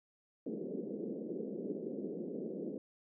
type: band-pass noise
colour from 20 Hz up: white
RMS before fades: -41 dBFS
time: 0.46-2.78 s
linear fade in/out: 2 ms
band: 180 to 480 Hz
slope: 48 dB/octave
effects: none